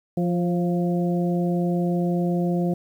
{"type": "harmonic tone with a mistuned harmonic", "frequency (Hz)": 174.61, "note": "F3", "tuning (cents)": 0, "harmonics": [1, 2, 3, 4], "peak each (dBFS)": [-21, -27, -31, -33], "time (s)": [0.17, 2.74], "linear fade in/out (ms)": 5, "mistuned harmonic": 3, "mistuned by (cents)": 25, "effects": ["9-bit"]}